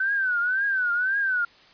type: tone with vibrato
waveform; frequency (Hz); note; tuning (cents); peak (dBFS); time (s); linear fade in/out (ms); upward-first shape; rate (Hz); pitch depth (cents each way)
sine; 1516; F#6; +42; -21; 0-1.45; 5; triangle; 1.9; 150
effects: white hiss -53 dBFS RMS until 1.73 s + resampled to 11025 Hz